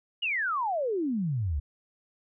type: exponential sweep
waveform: sine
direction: down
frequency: 2960 to 65.41 Hz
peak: -26 dBFS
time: 0.22-1.6 s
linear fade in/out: 10 ms
effects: none